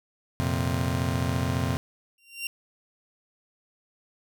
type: chord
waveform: 30% pulse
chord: F suspended fourth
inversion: none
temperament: just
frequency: 87.31 / 116.41 / 130.96 Hz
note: F2 / Bb2 / C3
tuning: 0 / -2 / +2 cents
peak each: -26 / -28 / -26 dBFS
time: 0.4-1.77 s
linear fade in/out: 0 ms
type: tone with exponential growth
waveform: sawtooth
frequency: 2764 Hz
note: F7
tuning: 19 cents flat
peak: -24 dBFS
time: 2.18-2.47 s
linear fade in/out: 2 ms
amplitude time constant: 63 ms
effects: none